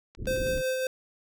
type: click train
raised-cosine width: 0.2 ms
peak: -33 dBFS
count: 5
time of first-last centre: 0.15-0.577 s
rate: 9.36 Hz
type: low-pass noise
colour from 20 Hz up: pink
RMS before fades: -34 dBFS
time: 0.17-0.63 s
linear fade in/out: 50 ms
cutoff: 420 Hz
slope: 48 dB/octave
type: tone with tremolo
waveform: square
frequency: 518 Hz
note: C5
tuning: 17 cents flat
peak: -26 dBFS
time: 0.27-0.87 s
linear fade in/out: 2 ms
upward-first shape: sine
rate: 5.4 Hz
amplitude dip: 30%
effects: none